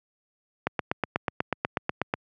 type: click train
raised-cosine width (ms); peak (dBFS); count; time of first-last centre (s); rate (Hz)
0.5; -9; 13; 0.67-2.139; 8.17
effects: high-pass 100 Hz 12 dB/octave